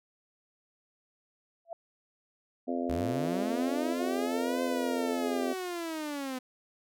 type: tone with exponential growth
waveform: sine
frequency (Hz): 672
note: E5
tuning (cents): +33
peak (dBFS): -32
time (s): 1.65-1.73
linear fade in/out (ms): 2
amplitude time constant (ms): 16
type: harmonic tone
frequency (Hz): 86.1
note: F2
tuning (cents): -24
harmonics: 3 / 4 / 5 / 6 / 7 / 8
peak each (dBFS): -32 / -38 / -39 / -41 / -38 / -38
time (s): 2.67-5.54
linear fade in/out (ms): 20
type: linear two-way sweep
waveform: sawtooth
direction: up then down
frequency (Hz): 64.5 to 514 to 251.8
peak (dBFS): -30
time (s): 2.89-6.39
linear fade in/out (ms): 10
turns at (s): 4.62
effects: none